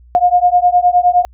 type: beating tone pair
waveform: sine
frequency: 709 / 718.7 Hz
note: F5 / F5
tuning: +26 / +49 cents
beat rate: 9.7 Hz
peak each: -11 dBFS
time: 0.15-1.25 s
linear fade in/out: 0 ms
effects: added 60 Hz sine -40 dBFS peak until 1.33 s